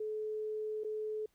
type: tone with dropouts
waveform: sine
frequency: 430 Hz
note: A4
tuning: 40 cents flat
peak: -35 dBFS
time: 0-1.26 s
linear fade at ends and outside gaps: 5 ms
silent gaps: 0.837-0.845 s
effects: pink hiss -75 dBFS RMS until 1.34 s